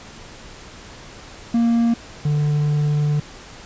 triangle tone pair in turn, 233.1 / 148.09 Hz, A#3 / D3, 0 / +15 cents, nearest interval minor sixth, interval 785 cents, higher first, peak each -12 / -14 dBFS, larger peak first, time 1.54-1.94 / 2.25-3.2 s, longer second, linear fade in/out 5 ms, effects pink hiss -40 dBFS RMS until 3.65 s + resampled to 16000 Hz

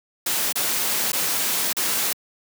white noise with dropouts, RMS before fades -23 dBFS, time 0.26-2.13 s, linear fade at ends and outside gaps 5 ms, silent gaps 0.526-0.555 / 1.12-1.13 / 1.73-1.767 s, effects high-pass 150 Hz 12 dB/octave

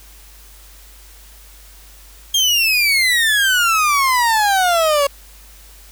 30% pulse exponential sweep, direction down, 3251 to 553 Hz, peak -10 dBFS, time 2.34-5.07 s, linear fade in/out 5 ms, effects added 50 Hz sine -42 dBFS peak until 5.91 s + white hiss -45 dBFS RMS until 5.91 s

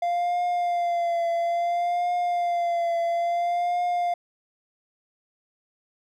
triangle tone with vibrato, 694 Hz, F5, 11 cents flat, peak -20 dBFS, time 0.02-4.14 s, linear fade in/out 5 ms, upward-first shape triangle, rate 0.59 Hz, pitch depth 41 cents each way, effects none

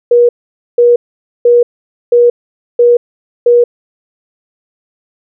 sine tone bursts, 479.9 Hz, B4, 50 cents flat, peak -3 dBFS, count 6, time 0.11-3.64 s, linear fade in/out 5 ms, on 180 ms, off 490 ms, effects none

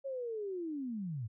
sine linear sweep, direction down, 554.4 to 100.5 Hz, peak -36 dBFS, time 0.04-1.28 s, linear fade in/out 20 ms, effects none

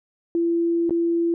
sine tone with dropouts, 337.9 Hz, E4, 43 cents sharp, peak -18 dBFS, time 0.35-1.34 s, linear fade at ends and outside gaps 1 ms, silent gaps 0.895-0.907 s, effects none

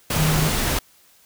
sine tone in noise, 155.56 Hz, D#3, in tune, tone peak -18 dBFS, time 0.16-0.49 s, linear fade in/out 5 ms, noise pink, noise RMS -22 dBFS, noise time 0.1-0.79 s, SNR +1 dB, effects white hiss -55 dBFS RMS until 1.25 s

